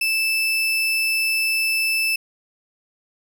35% pulse tone, 2637 Hz, E7, in tune, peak -17 dBFS, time 0.01-2.16 s, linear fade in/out 5 ms, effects none

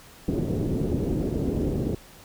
white low-pass noise, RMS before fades -26 dBFS, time 0.28-1.95 s, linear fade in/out 5 ms, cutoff 390 Hz, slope 24 dB/octave, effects pink hiss -49 dBFS RMS until 2.24 s

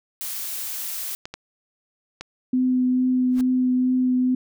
blue noise, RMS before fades -30 dBFS, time 0.21-1.15 s, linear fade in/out 0 ms
clicks, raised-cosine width 0.2 ms, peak -16 dBFS, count 3, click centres 1.255 / 1.34 / 2.21 s
sine tone with vibrato, 253.7 Hz, B3, 47 cents sharp, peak -17 dBFS, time 2.53-4.35 s, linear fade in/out 5 ms, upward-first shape triangle, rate 2.3 Hz, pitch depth 12 cents each way
pink noise with exponential growth, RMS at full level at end -34 dBFS, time 3.29-3.41 s, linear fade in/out 2 ms, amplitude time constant 24 ms
effects none

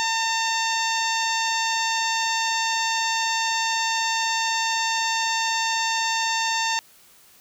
harmonic tone, 904 Hz, A5, 47 cents sharp, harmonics 1 / 2 / 3 / 4 / 5 / 6 / 7 / 8, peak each -25 / -28 / -30 / -31 / -32 / -33 / -33 / -34 dBFS, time 0-6.79 s, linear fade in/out 0 ms, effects white hiss -53 dBFS RMS until 7.4 s

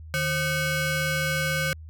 25% pulse ring-modulated tone, 686 Hz, F5, 31 cents flat, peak -17 dBFS, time 0.14-1.73 s, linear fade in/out 0 ms, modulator 839 Hz, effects added 79 Hz sine -39 dBFS peak until 1.89 s

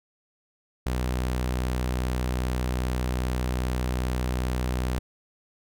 sawtooth tone, 62.5 Hz, B1, 21 cents sharp, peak -21 dBFS, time 0.86-4.99 s, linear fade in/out 5 ms, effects none

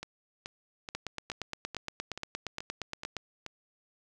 two click trains, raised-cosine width 0.2 ms, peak -22 / -18 dBFS, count 9 / 20, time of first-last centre 0.03-3.463 / 0.95-3.167 s, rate 2.33 / 8.57 Hz, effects none

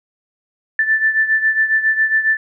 sine beating tone pair, 1761 / 1768.3 Hz, A6 / A6, +1 / +8 cents, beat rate 7.3 Hz, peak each -14 / -19 dBFS, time 0.79-2.37 s, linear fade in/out 2 ms, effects none

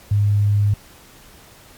sine tone, 102.7 Hz, G#2, 19 cents flat, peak -13 dBFS, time 0.11-0.74 s, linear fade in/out 5 ms, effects pink hiss -46 dBFS RMS until 1.77 s + MP3 96 kbps

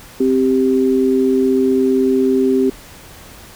sine tone pair together, 261.6 / 392 Hz, C4 / G4, 0 / 0 cents, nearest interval perfect fifth, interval 700 cents, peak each -14 dBFS, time 0.2-2.7 s, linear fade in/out 5 ms, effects pink hiss -39 dBFS RMS until 3.55 s

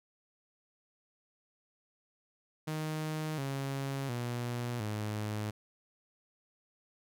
sawtooth tone with pitch steps, 155.56 / 137 / 120.65 / 106.25 Hz, D#3 / C#3 / B2 / G#2, 0 / -20 / -40 / +40 cents, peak -30 dBFS, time 2.67-5.51 s, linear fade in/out 10 ms, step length 710 ms, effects none

